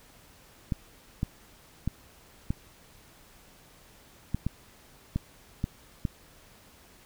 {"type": "clicks", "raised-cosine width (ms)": 5, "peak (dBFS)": -15, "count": 9, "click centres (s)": [0.722, 1.231, 1.876, 2.505, 4.346, 4.466, 5.16, 5.641, 6.052], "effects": ["pink hiss -56 dBFS RMS until 7.05 s"]}